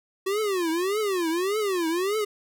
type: tone with vibrato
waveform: square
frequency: 373.5 Hz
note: F#4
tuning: 16 cents sharp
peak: -24 dBFS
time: 0.26-2.25 s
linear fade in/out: 10 ms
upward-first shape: triangle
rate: 1.7 Hz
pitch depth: 290 cents each way
effects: none